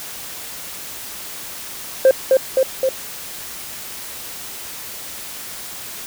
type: tone with echo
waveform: sine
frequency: 527 Hz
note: C5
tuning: 12 cents sharp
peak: -4 dBFS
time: 2.05-2.11 s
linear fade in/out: 2 ms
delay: 260 ms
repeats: 3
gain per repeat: -3 dB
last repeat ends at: 2.89 s
effects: tanh soft clip ceiling -6 dBFS + white hiss -32 dBFS RMS until 6.06 s

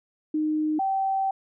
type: tone pair in turn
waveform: sine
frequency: 307.7 / 774 Hz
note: D#4 / G5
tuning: -19 / -22 cents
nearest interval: octave + major third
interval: 1597 cents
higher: second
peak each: -22 dBFS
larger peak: neither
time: 0.34-0.79 / 0.79-1.31 s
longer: second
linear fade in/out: 5 ms
effects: none

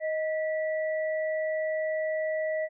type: tone pair together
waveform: sine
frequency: 626.8 / 1957 Hz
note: D#5 / B6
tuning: +13 / -16 cents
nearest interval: octave + minor sixth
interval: 1971 cents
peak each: -27 / -36 dBFS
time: 0-2.69 s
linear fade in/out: 50 ms
effects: none

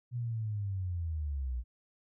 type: linear sweep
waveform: sine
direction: down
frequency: 123.47 to 57.8 Hz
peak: -32 dBFS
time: 0.11-1.64 s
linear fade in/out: 50 ms
effects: none

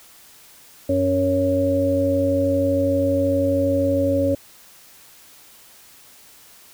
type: harmonic tone with a mistuned harmonic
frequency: 92.5 Hz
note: F#2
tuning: in tune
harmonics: 1 / 3 / 5 / 6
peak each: -25 / -21 / -31 / -19 dBFS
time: 0.89-4.35 s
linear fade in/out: 5 ms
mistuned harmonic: 1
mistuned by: +30 cents
effects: white hiss -48 dBFS RMS until 6.73 s

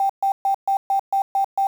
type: tone bursts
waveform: sine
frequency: 784 Hz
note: G5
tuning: in tune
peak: -16 dBFS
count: 8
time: 0-1.67 s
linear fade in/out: 2 ms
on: 95 ms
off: 130 ms
effects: 7-bit

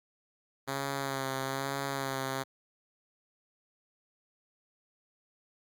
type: tone with vibrato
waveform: 5% pulse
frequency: 136 Hz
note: C#3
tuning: 33 cents flat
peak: -21 dBFS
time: 0.67-2.44 s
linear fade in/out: 20 ms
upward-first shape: sine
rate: 1.1 Hz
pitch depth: 33 cents each way
effects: Opus 48 kbps

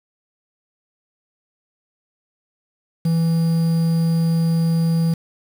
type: tone with quantisation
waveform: triangle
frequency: 165.1 Hz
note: E3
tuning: 3 cents sharp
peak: -13 dBFS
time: 3.05-5.14 s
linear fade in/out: 5 ms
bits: 6
effects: none

